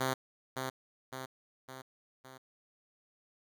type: tone with echo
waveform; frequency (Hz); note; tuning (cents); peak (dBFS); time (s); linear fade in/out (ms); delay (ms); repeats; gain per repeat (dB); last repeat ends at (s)
5% pulse; 130.9; C3; +1; -19; 0-0.14; 10; 560; 4; -5; 2.38
effects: none